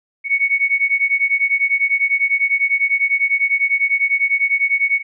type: beating tone pair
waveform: sine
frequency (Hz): 2217 / 2227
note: C#7 / C#7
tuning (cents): 0 / +7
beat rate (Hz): 10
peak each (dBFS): -17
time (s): 0.24-5.03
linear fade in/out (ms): 50
effects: none